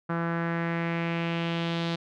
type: tone with low-pass filter sweep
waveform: sawtooth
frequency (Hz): 168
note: E3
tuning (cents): +33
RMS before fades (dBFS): -29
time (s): 0.09-1.96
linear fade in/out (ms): 10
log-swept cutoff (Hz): 1400 to 3900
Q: 2.7
effects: none